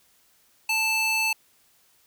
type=tone with high-pass filter; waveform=square; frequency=880 Hz; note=A5; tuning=in tune; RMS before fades=-24 dBFS; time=0.69-1.33 s; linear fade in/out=5 ms; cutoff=1900 Hz; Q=9.2; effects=white hiss -62 dBFS RMS until 2.06 s